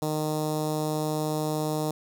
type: tone with notch filter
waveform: 10% pulse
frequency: 153.8 Hz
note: D#3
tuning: 20 cents flat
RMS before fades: -28 dBFS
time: 0.02-1.91 s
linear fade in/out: 2 ms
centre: 2200 Hz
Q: 0.52
effects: none